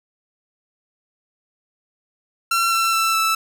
sawtooth tone with pitch steps, 1358 / 1344.7 / 1331.6 / 1318.6 Hz, F6 / E6 / E6 / E6, -49 / +34 / +17 / 0 cents, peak -13 dBFS, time 2.51-3.35 s, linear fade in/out 5 ms, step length 210 ms, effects none

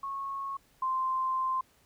sine tone pair in turn, 1097 / 1043.6 Hz, C#6 / C6, -18 / -5 cents, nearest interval minor second, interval 87 cents, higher first, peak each -33 / -27 dBFS, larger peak second, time 0.03-0.57 / 0.82-1.61 s, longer second, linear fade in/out 5 ms, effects pink hiss -65 dBFS RMS until 1.85 s

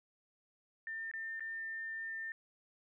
sine tone with dropouts, 1801 Hz, A6, 40 cents sharp, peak -39 dBFS, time 0.87-2.32 s, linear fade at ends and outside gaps 1 ms, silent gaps 1.114-1.137 / 1.396-1.406 s, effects none

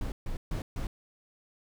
brown noise bursts, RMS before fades -33 dBFS, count 4, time 0.01-0.87 s, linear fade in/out 2 ms, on 110 ms, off 140 ms, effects none

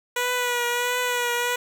10% pulse tone with vibrato, 488.1 Hz, B4, 20 cents flat, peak -14 dBFS, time 0.16-1.56 s, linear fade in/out 5 ms, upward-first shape triangle, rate 1.5 Hz, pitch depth 36 cents each way, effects none

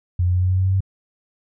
sine tone with pitch steps, 88.8 / 89.78 / 90.77 / 91.77 / 92.79 / 93.81 / 94.84 / 95.89 Hz, F2 / F2 / F#2 / F#2 / F#2 / F#2 / F#2 / G2, +29 / +48 / -33 / -14 / +5 / +24 / +43 / -38 cents, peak -15 dBFS, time 0.19-0.806 s, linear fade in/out 5 ms, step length 77 ms, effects none

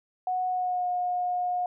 sine tone with pitch glide, 736 to 719.2 Hz, F#5 to F#5, -9 to -49 cents, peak -25 dBFS, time 0.27-1.66 s, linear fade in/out 2 ms, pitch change -40 cents, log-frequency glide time 0.48-0.88 s, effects none

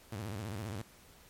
sawtooth tone with vibrato, 103.83 Hz, G#2, in tune, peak -34 dBFS, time 0.12-0.82 s, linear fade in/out 5 ms, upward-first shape square, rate 15 Hz, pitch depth 160 cents each way, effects pink hiss -59 dBFS RMS until 1.29 s + MP3 64 kbps

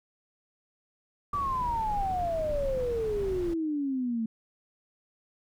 sine exponential sweep, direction down, 1174.7 to 220 Hz, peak -27 dBFS, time 1.33-4.26 s, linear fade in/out 5 ms
brown noise, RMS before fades -37 dBFS, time 1.33-3.54 s, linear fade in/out 5 ms
effects none

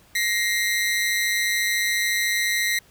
sawtooth ring-modulated tone, 1992 Hz, B6, 14 cents sharp, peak -14 dBFS, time 0.15-2.79 s, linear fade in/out 5 ms, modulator 103 Hz, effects pink hiss -55 dBFS RMS until 2.9 s

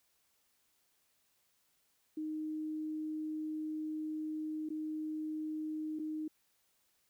sine tone with dropouts, 310 Hz, D#4, 6 cents flat, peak -36 dBFS, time 2.17-6.28 s, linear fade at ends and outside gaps 5 ms, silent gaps 4.69-4.702 / 5.99-5.995 s, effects white hiss -75 dBFS RMS until 7.09 s

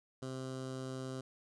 15% pulse tone with notch filter, 130.81 Hz, C3, in tune, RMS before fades -42 dBFS, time 0.22-1.21 s, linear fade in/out 5 ms, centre 2200 Hz, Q 1.4, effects resampled to 22050 Hz

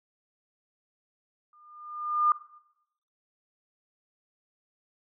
sine tone with exponential growth, 1208 Hz, D6, 48 cents sharp, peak -17 dBFS, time 1.53-2.32 s, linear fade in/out 2 ms, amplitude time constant 170 ms, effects noise-tail reverb RT60 0.8 s tail -18 dB re dry

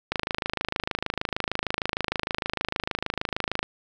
click train, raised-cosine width 0.3 ms, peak -9 dBFS, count 94, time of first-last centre 0.12-3.629 s, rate 26.5 Hz, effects none

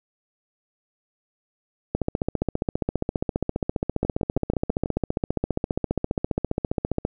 two click trains, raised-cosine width 2 ms, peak -9 / -12 dBFS, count 77 / 6, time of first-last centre 1.95-7.051 / 4.05-4.859 s, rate 14.9 / 6.18 Hz, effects none

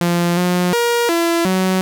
sawtooth tone with pitch steps, 173 / 178.8 / 473.6 / 337.2 / 187.1 Hz, F3 / F3 / A#4 / E4 / F#3, -16 / +41 / +27 / +39 / +20 cents, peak -10 dBFS, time 0.01-1.81 s, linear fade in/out 0 ms, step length 360 ms, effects none

